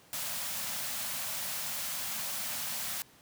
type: band-stop noise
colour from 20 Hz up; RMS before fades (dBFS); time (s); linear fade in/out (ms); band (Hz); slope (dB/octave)
white; -36; 0.13-3.02; 0; 260 to 520; 96
effects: pink hiss -59 dBFS RMS until 3.21 s + high-pass 100 Hz 12 dB/octave